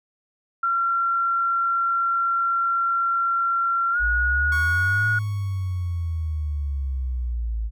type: tone with pitch glide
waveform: sine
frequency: 1368 to 1449.3 Hz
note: F6 to F#6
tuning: -36 to -36 cents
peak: -19 dBFS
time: 0.63-5.19 s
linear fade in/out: 5 ms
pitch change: +100 cents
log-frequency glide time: 3.92-3.98 s
type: exponential two-way sweep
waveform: sine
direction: up then down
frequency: 53.4 to 109 to 53.6 Hz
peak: -23 dBFS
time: 3.99-7.71 s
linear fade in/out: 50 ms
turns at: 5.08 s
type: tone with exponential decay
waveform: sawtooth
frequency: 1108.7 Hz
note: C#6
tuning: in tune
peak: -28 dBFS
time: 4.52-7.33 s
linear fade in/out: 2 ms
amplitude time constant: 610 ms
effects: none